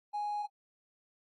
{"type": "tone with hard clipping", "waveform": "triangle", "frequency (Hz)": 830.6, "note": "G#5", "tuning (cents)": 0, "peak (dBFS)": -33, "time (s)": [0.13, 0.47], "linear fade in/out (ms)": 20, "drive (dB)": 4, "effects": ["AAC 32 kbps"]}